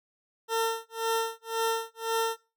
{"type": "tone with tremolo", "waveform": "20% pulse", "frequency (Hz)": 452.9, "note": "A#4", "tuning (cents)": -50, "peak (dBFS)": -19, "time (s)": [0.48, 2.37], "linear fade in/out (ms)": 50, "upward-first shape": "sine", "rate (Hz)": 1.9, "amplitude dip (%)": 100, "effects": ["noise-tail reverb RT60 0.3 s tail -21 dB re dry"]}